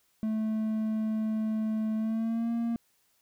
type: tone with pitch glide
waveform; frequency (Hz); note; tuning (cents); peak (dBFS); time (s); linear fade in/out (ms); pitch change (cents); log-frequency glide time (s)
triangle; 218.2 to 232.5; A3 to A#3; -14 to -4; -25; 0.23-2.76; 0; +110; 1.96-2.51
effects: white hiss -70 dBFS RMS until 3.21 s